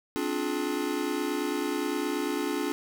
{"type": "chord", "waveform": "square", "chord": "D half-diminished seventh", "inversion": "third", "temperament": "just", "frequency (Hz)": [264.3, 293.7, 352.4, 422.9], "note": ["C4", "D4", "F4", "Ab4"], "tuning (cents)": [18, 0, 16, 31], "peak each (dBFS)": [-36, -32, -34, -35], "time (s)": [0.16, 2.72], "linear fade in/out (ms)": 0, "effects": []}